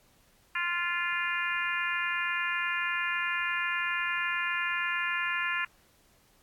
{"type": "harmonic tone", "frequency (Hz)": 348.2, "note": "F4", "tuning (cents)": -5, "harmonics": [3, 4, 5, 6, 7, 8], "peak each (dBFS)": [-36, -35, -32, -37, -35, -39], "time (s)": [0.55, 5.65], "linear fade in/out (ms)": 5, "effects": ["pink hiss -64 dBFS RMS until 6.42 s", "AAC 64 kbps"]}